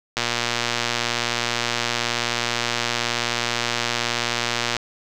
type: click train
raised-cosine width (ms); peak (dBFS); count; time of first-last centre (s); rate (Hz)
0.2; -4; 548; 0.17-4.767; 119
effects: none